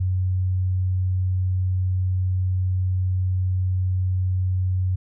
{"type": "tone", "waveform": "sine", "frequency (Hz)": 92.5, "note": "F#2", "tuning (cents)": 0, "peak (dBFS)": -19, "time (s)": [0, 4.96], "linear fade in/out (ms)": 10, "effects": []}